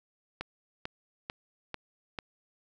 click train, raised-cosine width 0.3 ms, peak -19 dBFS, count 5, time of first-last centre 0.41-2.188 s, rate 2.25 Hz, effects none

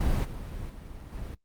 brown noise with level steps, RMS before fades -26 / -37 / -42 / -38 dBFS, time 0-1.35 s, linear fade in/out 10 ms, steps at 0.24 / 0.69 / 1.12 s, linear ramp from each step 10 ms, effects noise-tail reverb RT60 0.1 s tail -18 dB re dry + Opus 32 kbps

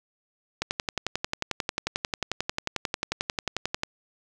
click train, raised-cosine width 0.2 ms, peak -9 dBFS, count 37, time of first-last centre 0.62-3.834 s, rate 11.2 Hz, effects none

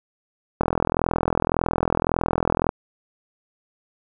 click train, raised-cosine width 1 ms, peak -5 dBFS, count 88, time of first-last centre 0.61-2.691 s, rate 41.8 Hz, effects none

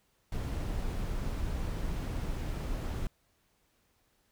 brown noise, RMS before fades -34 dBFS, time 0.32-3.07 s, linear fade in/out 2 ms, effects pink hiss -72 dBFS RMS until 4.31 s

